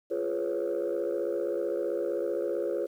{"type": "chord", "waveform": "sine", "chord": "C# dominant seventh", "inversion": "first", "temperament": "just", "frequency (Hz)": [346.5, 415.8, 498.9, 554.4], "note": ["E#4", "G#4", "B4", "C#5"], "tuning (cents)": [-14, 2, 17, 0], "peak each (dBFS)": -32, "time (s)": [0.1, 2.87], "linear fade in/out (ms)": 20, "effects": ["tanh soft clip ceiling -22 dBFS", "10-bit"]}